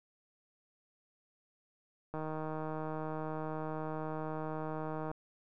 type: click train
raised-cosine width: 1 ms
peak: -26 dBFS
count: 465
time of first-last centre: 2.14-5.114 s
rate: 156 Hz
effects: none